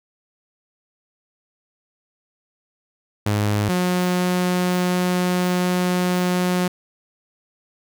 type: tone pair in turn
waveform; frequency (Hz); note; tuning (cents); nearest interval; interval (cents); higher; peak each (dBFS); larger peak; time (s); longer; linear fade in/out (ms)
sawtooth; 104.1 / 180.28; G#2 / F#3; +5 / -45; minor seventh; 950; second; -14; neither; 3.26-3.69 / 3.69-6.68; second; 5
effects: none